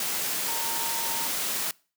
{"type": "tone in noise", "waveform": "sine", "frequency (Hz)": 920, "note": "A#5", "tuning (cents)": -23, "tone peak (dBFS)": -35, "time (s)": [0.48, 1.27], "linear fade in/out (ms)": 2, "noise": "white", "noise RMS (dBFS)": -29, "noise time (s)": [0, 1.71], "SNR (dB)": -9, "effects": ["noise-tail reverb RT60 0.4 s tail -25 dB re dry", "high-pass 150 Hz 12 dB/octave"]}